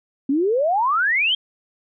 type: exponential sweep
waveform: sine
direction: up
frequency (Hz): 261.6 to 3270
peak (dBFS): -16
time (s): 0.29-1.35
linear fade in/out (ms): 5
effects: none